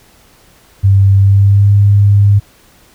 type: tone with pitch glide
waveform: sine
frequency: 98 to 101.28 Hz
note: G2 to G#2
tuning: 0 to -43 cents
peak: -4 dBFS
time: 0.83-2.4 s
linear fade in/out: 20 ms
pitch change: +57 cents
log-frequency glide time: 1.18-1.71 s
effects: pink hiss -46 dBFS RMS until 2.94 s